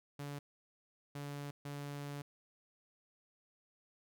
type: tone bursts at uneven times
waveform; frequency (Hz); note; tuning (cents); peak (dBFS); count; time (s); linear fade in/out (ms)
sawtooth; 143.4; D3; -41; -38; 3; 0.19-0.39 / 1.15-1.51 / 1.65-2.22; 5
effects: none